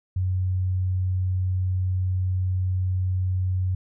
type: tone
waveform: sine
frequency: 92.5 Hz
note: F#2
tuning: in tune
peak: -21 dBFS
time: 0.16-3.75 s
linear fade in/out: 5 ms
effects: none